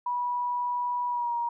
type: tone with pitch glide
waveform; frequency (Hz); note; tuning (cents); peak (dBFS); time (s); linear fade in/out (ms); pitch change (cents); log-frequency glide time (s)
sine; 976 to 946; B5 to A#5; -21 to +25; -26; 0.06-1.49; 5; -54; 1.08-1.34
effects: none